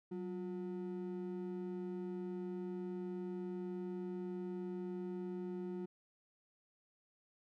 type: ring-modulated tone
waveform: triangle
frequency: 271.7 Hz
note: C#4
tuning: 35 cents flat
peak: -35 dBFS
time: 0.11-5.86 s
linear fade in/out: 10 ms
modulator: 84.1 Hz
effects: none